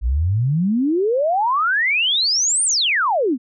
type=exponential two-way sweep; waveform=sine; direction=up then down; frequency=54 to 9340 to 225.9 Hz; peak=-15 dBFS; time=0.01-3.38 s; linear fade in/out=50 ms; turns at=2.64 s; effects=none